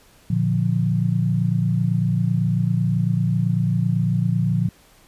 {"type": "chord", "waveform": "sine", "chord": "Bb major", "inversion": "none", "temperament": "equal", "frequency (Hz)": [116.54, 146.83, 174.61], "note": ["Bb2", "D3", "F3"], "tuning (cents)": [0, 0, 0], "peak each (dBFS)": [-21, -23, -21], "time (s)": [0.3, 4.69], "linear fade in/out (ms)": 5, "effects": ["pink hiss -53 dBFS RMS until 5.07 s", "resampled to 32000 Hz"]}